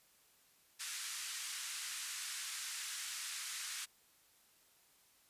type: band-pass noise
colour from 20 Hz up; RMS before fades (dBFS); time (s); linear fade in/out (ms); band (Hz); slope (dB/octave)
white; -44; 0.79-3.86; 20; 1300 to 9700; 24
effects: white hiss -69 dBFS RMS until 5.29 s + resampled to 32000 Hz